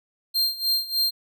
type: tone with tremolo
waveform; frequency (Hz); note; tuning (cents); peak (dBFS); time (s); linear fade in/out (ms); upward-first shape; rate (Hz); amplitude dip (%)
45% pulse; 4186; C8; 0; -18; 0.34-1.11; 20; sine; 3.3; 85
effects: none